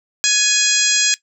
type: harmonic tone with a mistuned harmonic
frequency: 829 Hz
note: G#5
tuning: 3 cents flat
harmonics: 2 / 3 / 4 / 5 / 6 / 7 / 8 / 9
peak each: -22 / -22 / -21 / -22 / -21 / -24 / -19 / -19 dBFS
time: 0.24-1.14 s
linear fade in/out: 0 ms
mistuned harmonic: 2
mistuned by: +24 cents
effects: noise-tail reverb RT60 0.1 s tail -18 dB re dry